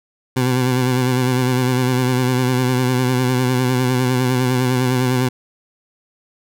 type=tone with vibrato; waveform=20% pulse; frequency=126.9 Hz; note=B2; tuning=47 cents sharp; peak=-10 dBFS; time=0.36-5.29 s; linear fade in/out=10 ms; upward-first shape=sine; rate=9.9 Hz; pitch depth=41 cents each way; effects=none